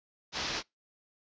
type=low-pass noise; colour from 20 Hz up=white; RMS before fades=-35 dBFS; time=0.32-0.63 s; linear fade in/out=50 ms; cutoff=5800 Hz; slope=48 dB/octave; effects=noise-tail reverb RT60 0.2 s tail -26 dB re dry + resampled to 16000 Hz